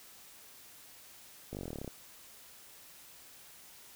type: slowing click train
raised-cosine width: 2 ms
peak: -27 dBFS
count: 15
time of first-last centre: 1.53-1.878 s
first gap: 19 ms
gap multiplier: 1.04
effects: white hiss -55 dBFS RMS until 3.95 s